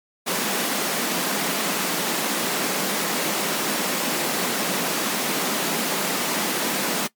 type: high-pass noise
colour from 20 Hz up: pink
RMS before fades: -24 dBFS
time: 0.26-7.08 s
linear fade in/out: 20 ms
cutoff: 170 Hz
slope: 48 dB/octave
effects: noise-tail reverb RT60 0.1 s tail -20 dB re dry + MP3 96 kbps